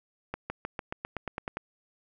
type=accelerating click train; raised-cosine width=0.5 ms; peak=-18 dBFS; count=11; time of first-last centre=0.34-1.57 s; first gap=160 ms; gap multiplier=0.94; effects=none